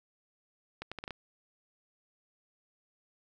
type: accelerating click train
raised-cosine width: 0.3 ms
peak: -23 dBFS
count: 6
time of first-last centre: 0.82-1.107 s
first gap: 96 ms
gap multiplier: 0.74
effects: none